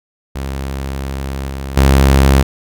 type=tone with level steps; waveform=sawtooth; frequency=67.7 Hz; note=C#2; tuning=40 cents flat; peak=-16 / -18 / -3 dBFS; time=0.35-2.43 s; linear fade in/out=10 ms; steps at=1.49 / 1.77 s; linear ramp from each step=5 ms; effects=none